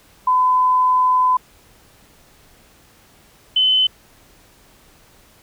sine tone pair in turn, 1011 / 3039 Hz, B5 / F#7, +40 / +46 cents, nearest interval octave + perfect fifth, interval 1906 cents, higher second, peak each -12 dBFS, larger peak neither, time 0.27-1.37 / 3.56-3.87 s, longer first, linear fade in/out 5 ms, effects pink hiss -51 dBFS RMS until 5.42 s

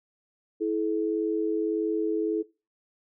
sine tone pair together, 327.1 / 428.8 Hz, E4 / A4, -13 / -45 cents, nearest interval perfect fourth, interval 468 cents, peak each -27 / -27 dBFS, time 0.6-2.43 s, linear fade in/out 20 ms, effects noise-tail reverb RT60 0.3 s tail -21 dB re dry

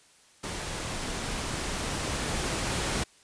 pink noise with level ramp, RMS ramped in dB -35 to -29 dBFS, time 0.43-3.04 s, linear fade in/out 10 ms, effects white hiss -59 dBFS RMS until 3.23 s + resampled to 22050 Hz

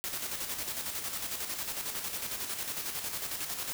white noise with tremolo, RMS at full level -35 dBFS, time 0.04-3.73 s, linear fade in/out 0 ms, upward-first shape square, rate 11 Hz, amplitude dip 45%, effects none

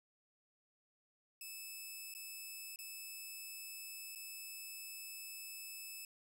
10% pulse tone with dropouts, 2610 Hz, E7, 18 cents flat, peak -38 dBFS, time 1.41-6.05 s, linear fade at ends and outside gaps 2 ms, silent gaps 2.14-2.149 / 2.76-2.788 / 4.151-4.157 s, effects none

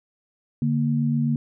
sine tone pair together, 145.32 / 233.1 Hz, D3 / A#3, -18 / 0 cents, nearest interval minor sixth, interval 818 cents, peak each -22 dBFS, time 0.62-1.36 s, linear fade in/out 2 ms, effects none

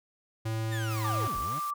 square tone with pitch glide, 111.3 to 109.01 Hz, A2 to A2, +20 to -16 cents, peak -30 dBFS, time 0.45-1.28 s, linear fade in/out 10 ms, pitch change -36 cents, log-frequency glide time 0.8-1.07 s
35% pulse linear two-way sweep, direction down then up, 1864.7 to 36.71 to 166.3 Hz, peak -35 dBFS, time 0.71-1.6 s, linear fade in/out 20 ms, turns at 1.37 s
white high-pass noise, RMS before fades -45 dBFS, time 0.9-1.71 s, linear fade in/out 10 ms, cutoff 600 Hz, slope 12 dB/octave
sine tone with vibrato, 1174.7 Hz, D6, in tune, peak -30 dBFS, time 1.04-1.74 s, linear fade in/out 10 ms, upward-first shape sine, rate 2.4 Hz, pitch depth 13 cents each way
effects none

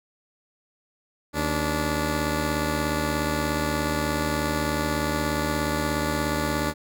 10% pulse tone pair together, 76.76 / 290 Hz, D#2 / D4, -23 / -22 cents, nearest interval octave + major seventh, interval 2301 cents, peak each -18 dBFS, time 1.33-6.74 s, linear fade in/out 50 ms, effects none

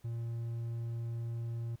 triangle tone, 116.4 Hz, A#2, 2 cents flat, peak -33 dBFS, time 0.04-1.76 s, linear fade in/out 10 ms, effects pink hiss -69 dBFS RMS until 1.8 s

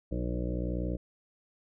harmonic tone with a mistuned harmonic, 60.6 Hz, B1, 32 cents flat, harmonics 1 / 2 / 3 / 4 / 5 / 6 / 7 / 8 / 9 / 10, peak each -33 / -38 / -37 / -47 / -38 / -44 / -49 / -43 / -42 / -48 dBFS, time 0.11-0.97 s, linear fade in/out 10 ms, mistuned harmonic 6, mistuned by -29 cents, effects none

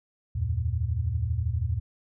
sine tone cluster, 76.4 / 88.8 / 114.8 Hz, D#2 / F2 / A#2, -31 / +29 / -26 cents, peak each -29 dBFS, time 0.35-1.8 s, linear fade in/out 10 ms, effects none

